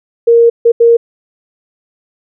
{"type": "tone bursts at uneven times", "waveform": "sine", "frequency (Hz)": 466.5, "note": "A#4", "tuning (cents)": 1, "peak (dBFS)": -3, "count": 3, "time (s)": [[0.27, 0.5], [0.65, 0.72], [0.8, 0.97]], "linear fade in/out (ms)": 10, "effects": []}